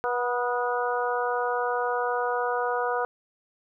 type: harmonic tone with a mistuned harmonic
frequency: 243.8 Hz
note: B3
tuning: 22 cents flat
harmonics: 2 / 3 / 4 / 5 / 6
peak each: -28 / -30 / -31 / -32 / -33 dBFS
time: 0.04-3.05 s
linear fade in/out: 0 ms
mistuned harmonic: 5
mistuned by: +29 cents
effects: none